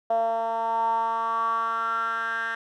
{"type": "tone with band-pass filter sweep", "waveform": "10% pulse", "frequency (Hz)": 227.5, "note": "A#3", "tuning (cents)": -42, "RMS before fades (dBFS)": -26, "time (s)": [0.1, 2.55], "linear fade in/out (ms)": 5, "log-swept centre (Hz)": [680, 1700], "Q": 7.1, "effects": []}